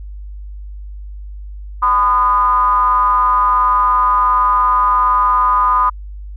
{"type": "ring-modulated tone", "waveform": "triangle", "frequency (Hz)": 110.7, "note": "A2", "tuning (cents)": 11, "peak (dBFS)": -5, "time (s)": [1.82, 5.9], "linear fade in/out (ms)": 10, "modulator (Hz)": 1120, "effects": ["added 50 Hz sine -27 dBFS peak until 6.36 s"]}